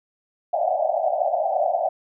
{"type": "band-pass noise", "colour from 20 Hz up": "white", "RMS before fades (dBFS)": -22, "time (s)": [0.53, 1.89], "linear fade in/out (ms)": 10, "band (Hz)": [590, 770], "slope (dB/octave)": 96, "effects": []}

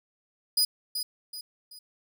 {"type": "tone with echo", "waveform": "sawtooth", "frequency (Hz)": 4955, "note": "D#8", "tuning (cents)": -8, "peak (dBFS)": -18, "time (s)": [0.57, 0.65], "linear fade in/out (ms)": 5, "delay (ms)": 380, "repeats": 3, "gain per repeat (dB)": -8, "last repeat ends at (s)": 1.79, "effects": []}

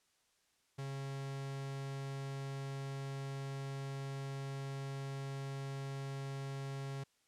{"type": "tone", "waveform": "45% pulse", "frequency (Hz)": 136.9, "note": "C#3", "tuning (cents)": -21, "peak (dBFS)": -40, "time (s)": [0.78, 7.04], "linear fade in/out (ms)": 10, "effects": ["white hiss -75 dBFS RMS until 7.27 s", "low-pass 9000 Hz 12 dB/octave"]}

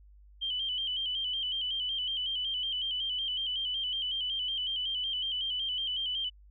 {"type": "tone with vibrato", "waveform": "sine", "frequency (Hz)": 3079, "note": "G7", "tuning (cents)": -32, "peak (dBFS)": -30, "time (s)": [0.41, 6.3], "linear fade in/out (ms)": 20, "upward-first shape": "square", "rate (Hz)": 5.4, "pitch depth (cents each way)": 53, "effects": ["added 50 Hz sine -53 dBFS peak until 6.5 s"]}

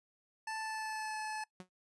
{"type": "tone with pitch glide", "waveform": "25% pulse", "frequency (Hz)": [880, 862.9], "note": ["A5", "A5"], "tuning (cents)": [0, -34], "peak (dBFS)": -34, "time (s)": [0.47, 1.44], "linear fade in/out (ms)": 5, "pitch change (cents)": -34, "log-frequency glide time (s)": [0.59, 1.17]}
{"type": "tone with exponential decay", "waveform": "sawtooth", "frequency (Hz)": 183.4, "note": "F#3", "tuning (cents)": -15, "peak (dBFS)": -39, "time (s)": [1.6, 1.69], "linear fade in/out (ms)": 0, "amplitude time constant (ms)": 18}
{"effects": ["noise-tail reverb RT60 0.1 s tail -22 dB re dry", "resampled to 24000 Hz"]}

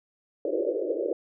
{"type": "band-pass noise", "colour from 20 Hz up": "white", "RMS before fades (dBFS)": -28, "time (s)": [0.45, 1.13], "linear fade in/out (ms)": 2, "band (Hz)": [310, 580], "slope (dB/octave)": 96, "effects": []}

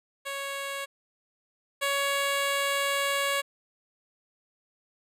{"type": "tone pair in turn", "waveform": "10% pulse", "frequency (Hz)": [554.4, 558.9], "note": ["C#5", "C#5"], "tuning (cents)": [0, 14], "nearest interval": "unison", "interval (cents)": 14, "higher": "second", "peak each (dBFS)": [-24, -17], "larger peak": "second", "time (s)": [[0.25, 0.86], [1.81, 3.42]], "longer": "second", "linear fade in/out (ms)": 20, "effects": ["resampled to 32000 Hz"]}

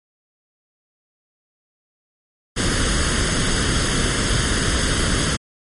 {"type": "noise with comb filter", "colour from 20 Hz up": "pink", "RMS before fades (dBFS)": -19, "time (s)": [2.56, 5.37], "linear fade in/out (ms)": 20, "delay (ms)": 0.61, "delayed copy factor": 0.65, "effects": ["MP3 48 kbps"]}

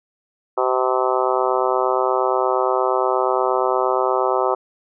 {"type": "harmonic tone", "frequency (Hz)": 128.5, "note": "C3", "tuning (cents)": -31, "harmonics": [3, 4, 5, 6, 7, 8, 9, 10], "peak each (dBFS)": [-22, -23, -24, -25, -25, -26, -27, -27], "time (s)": [0.57, 4.55], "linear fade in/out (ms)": 10, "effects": []}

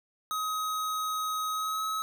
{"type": "tone with pitch glide", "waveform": "square", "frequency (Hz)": [1265, 1282.7], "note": ["D#6", "E6"], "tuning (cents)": [28, -48], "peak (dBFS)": -30, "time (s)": [0.31, 2.02], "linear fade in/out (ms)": 0, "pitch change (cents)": 24, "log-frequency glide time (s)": [1.51, 1.86], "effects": ["10-bit"]}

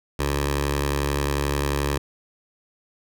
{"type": "tone with notch filter", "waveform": "10% pulse", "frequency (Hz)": 71.3, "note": "C#2", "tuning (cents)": 49, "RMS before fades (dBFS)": -24, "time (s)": [0.19, 1.98], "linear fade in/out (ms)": 5, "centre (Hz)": 210, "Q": 1.1, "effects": []}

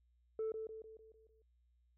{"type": "tone with echo", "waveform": "sine", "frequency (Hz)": 440.5, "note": "A4", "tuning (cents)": 2, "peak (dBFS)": -34, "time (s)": [0.39, 0.52], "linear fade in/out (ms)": 2, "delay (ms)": 150, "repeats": 6, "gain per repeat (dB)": -6, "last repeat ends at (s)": 1.42, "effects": ["tanh soft clip ceiling -34 dBFS", "added 60 Hz sine -70 dBFS peak until 1.97 s"]}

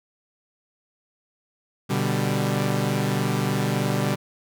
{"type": "chord", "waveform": "sawtooth", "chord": "G major", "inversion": "first", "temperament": "equal", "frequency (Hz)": [123.47, 146.83, 196], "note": ["B2", "D3", "G3"], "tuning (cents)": [0, 0, 0], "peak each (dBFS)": -22, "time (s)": [1.89, 4.16], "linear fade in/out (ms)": 20, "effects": []}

